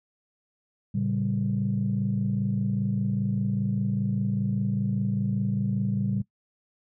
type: chord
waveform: sine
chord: G diminished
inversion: first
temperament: equal with one note detuned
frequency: 113.55 / 138.59 / 196 Hz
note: Bb2 / Db3 / G3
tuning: -45 / 0 / 0 cents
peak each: -28 / -29 / -26 dBFS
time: 0.94-6.22 s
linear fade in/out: 10 ms
effects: noise-tail reverb RT60 0.1 s tail -20 dB re dry + tanh soft clip ceiling -16 dBFS